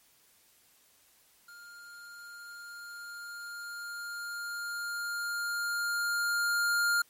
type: tone with level ramp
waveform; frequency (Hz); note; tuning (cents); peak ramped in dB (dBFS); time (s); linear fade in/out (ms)
square; 1406; F6; +11; -49 to -25; 1.48-7.02; 5
effects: white hiss -64 dBFS RMS until 7.09 s + MP3 64 kbps